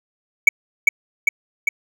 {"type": "tone with echo", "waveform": "triangle", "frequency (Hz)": 2264, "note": "C#7", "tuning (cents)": 36, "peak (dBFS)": -3, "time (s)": [0.47, 0.49], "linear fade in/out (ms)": 5, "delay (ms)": 400, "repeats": 3, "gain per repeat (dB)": -3, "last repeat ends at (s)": 1.69, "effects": []}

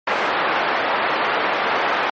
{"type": "band-pass noise", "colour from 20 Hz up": "pink", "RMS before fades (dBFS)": -20, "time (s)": [0.07, 2.1], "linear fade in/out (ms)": 5, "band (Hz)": [610, 2000], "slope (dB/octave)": 12, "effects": ["low-pass 5000 Hz 12 dB/octave", "MP3 32 kbps"]}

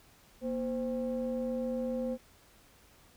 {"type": "ring-modulated tone", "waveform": "triangle", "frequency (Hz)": 140.6, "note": "C#3", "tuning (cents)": 25, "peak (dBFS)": -26, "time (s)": [0.41, 2.18], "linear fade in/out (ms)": 50, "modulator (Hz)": 378, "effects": ["pink hiss -61 dBFS RMS until 3.16 s"]}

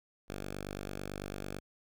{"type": "tone", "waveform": "5% pulse", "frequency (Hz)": 49, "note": "G1", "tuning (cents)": 0, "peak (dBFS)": -28, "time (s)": [0.28, 1.6], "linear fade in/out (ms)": 20, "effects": []}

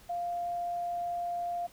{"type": "tone", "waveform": "sine", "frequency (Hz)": 698, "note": "F5", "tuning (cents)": -1, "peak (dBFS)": -31, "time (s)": [0.09, 1.67], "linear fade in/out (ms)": 10, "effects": ["pink hiss -57 dBFS RMS until 1.72 s"]}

